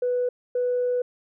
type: tone pair in turn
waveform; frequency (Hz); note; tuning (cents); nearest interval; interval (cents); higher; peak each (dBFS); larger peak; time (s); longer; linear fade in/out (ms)
sine; 493.9 / 493.9; B4 / B4; 0 / 0; unison; 0; neither; -20; neither; 0.02-0.29 / 0.55-1.02; second; 5
effects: tanh soft clip ceiling -17 dBFS